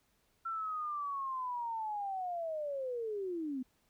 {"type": "linear sweep", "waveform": "sine", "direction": "down", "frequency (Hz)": [1357, 246.9], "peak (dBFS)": -35, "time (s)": [0.45, 3.63], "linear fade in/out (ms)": 10, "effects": ["pink hiss -74 dBFS RMS until 3.89 s"]}